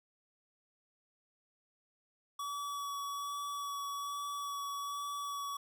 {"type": "tone with vibrato", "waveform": "square", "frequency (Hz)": 1138, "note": "C#6", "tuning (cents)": 45, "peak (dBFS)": -38, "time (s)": [2.39, 5.57], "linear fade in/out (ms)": 5, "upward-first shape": "sine", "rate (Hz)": 1.2, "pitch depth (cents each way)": 11, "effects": []}